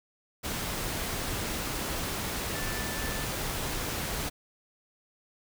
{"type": "tone in noise", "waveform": "sine", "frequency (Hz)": 1760, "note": "A6", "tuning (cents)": 0, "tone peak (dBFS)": -40, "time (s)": [2.53, 3.26], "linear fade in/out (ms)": 20, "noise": "pink", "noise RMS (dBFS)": -33, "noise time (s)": [0.43, 4.3], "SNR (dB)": -10, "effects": []}